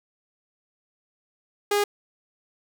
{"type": "tone", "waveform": "sawtooth", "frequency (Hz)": 410, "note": "G#4", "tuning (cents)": -22, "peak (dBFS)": -16, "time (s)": [1.71, 1.84], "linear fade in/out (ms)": 5, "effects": []}